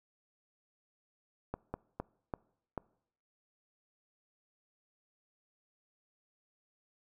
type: slowing click train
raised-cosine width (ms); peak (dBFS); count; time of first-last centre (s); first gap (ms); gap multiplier
1; -22; 5; 1.54-2.777; 200; 1.3
effects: noise-tail reverb RT60 0.7 s tail -24 dB re dry